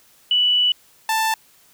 sine / sawtooth tone pair in turn, 2960 / 884.6 Hz, F#7 / A5, 0 / +9 cents, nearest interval octave + major sixth, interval 2091 cents, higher first, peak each -14 dBFS, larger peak neither, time 0.31-0.72 / 1.09-1.34 s, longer first, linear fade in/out 2 ms, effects white hiss -54 dBFS RMS until 1.73 s

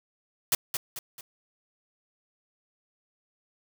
white noise with echo, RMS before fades -23 dBFS, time 0.52-0.55 s, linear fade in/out 2 ms, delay 220 ms, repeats 3, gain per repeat -7 dB, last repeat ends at 1.21 s, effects none

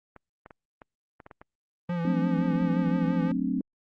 clicks, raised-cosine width 0.5 ms, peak -29 dBFS, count 8, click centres 0.163 / 0.461 / 0.508 / 0.818 / 1.202 / 1.264 / 1.312 / 1.415 s
square tone with vibrato, 172 Hz, F3, 26 cents flat, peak -27 dBFS, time 1.89-3.32 s, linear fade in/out 5 ms, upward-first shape triangle, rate 5.8 Hz, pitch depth 54 cents each way
sine chord, D dominant seventh, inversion first, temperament equal, 185 / 220 / 261.6 / 293.7 Hz, F#3 / A3 / C4 / D4, 0 / 0 / 0 / 0 cents, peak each -31 / -32 / -28 / -33 dBFS, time 2.05-3.61 s, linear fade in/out 2 ms
effects low-pass 2000 Hz 12 dB/octave + Opus 32 kbps

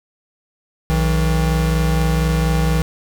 square tone pair together, 61.4 / 160 Hz, B1 / D#3, -9 / +49 cents, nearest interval octave + perfect fourth, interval 1658 cents, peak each -18 dBFS, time 0.9-2.82 s, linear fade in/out 0 ms, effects none

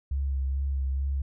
sine tone with vibrato, 67.9 Hz, C#2, 35 cents flat, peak -25 dBFS, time 0.11-1.22 s, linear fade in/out 5 ms, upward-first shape sine, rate 2.3 Hz, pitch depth 30 cents each way, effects none

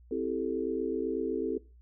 sine chord, A minor seventh, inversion first, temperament equal, 261.6 / 329.6 / 392 / 440 Hz, C4 / E4 / G4 / A4, 0 / 0 / 0 / 0 cents, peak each -35 / -35 / -35 / -33 dBFS, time 0.11-1.58 s, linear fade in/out 5 ms, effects noise-tail reverb RT60 0.3 s tail -19 dB re dry + added 60 Hz sine -53 dBFS peak until 1.81 s

